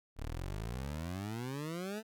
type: exponential sweep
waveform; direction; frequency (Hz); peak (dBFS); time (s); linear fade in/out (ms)
20% pulse; up; 34.4 to 225.3; -33; 0.16-2.03; 50
effects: none